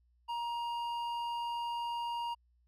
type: tone with hard clipping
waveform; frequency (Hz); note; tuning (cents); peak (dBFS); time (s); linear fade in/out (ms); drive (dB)
sine; 943; A#5; +20; -36; 0.28-2.35; 20; 8
effects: added 60 Hz sine -67 dBFS peak until 2.67 s